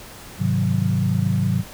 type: chord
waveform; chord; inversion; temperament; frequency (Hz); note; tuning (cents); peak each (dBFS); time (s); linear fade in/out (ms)
sine; Ab dominant seventh; none; equal; 103.83 / 130.81 / 155.56 / 185; Ab2 / C3 / Eb3 / Gb3; 0 / 0 / 0 / 0; -22 / -23 / -25 / -22; 0.38-1.64; 50
effects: pink hiss -40 dBFS RMS until 1.73 s